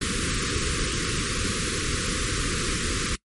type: band-stop noise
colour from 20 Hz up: pink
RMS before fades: -26 dBFS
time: 0.01-3.16 s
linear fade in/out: 10 ms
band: 510 to 1100 Hz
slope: 96 dB/octave
effects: noise-tail reverb RT60 0.1 s tail -23 dB re dry + MP3 48 kbps